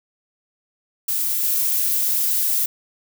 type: noise with level steps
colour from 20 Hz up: violet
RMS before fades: -22 / -20 dBFS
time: 1.08-2.66 s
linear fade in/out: 5 ms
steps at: 1.43 s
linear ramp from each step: 10 ms
effects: none